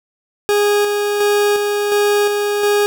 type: tone with tremolo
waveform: 40% pulse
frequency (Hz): 412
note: G#4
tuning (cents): -14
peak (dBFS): -11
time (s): 0.49-2.86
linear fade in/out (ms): 0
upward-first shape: square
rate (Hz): 1.4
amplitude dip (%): 35
effects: 8-bit